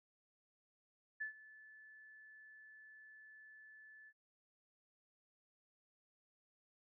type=tone with ADSR envelope; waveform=sine; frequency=1739 Hz; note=A6; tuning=21 cents flat; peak=-38 dBFS; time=1.2-4.13 s; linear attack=15 ms; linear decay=110 ms; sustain=-19 dB; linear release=51 ms; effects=none